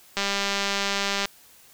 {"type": "click train", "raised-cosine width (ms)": 0.2, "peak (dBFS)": -8, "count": 217, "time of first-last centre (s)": [0.17, 1.255], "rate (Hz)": 199, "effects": ["white hiss -53 dBFS RMS until 1.73 s"]}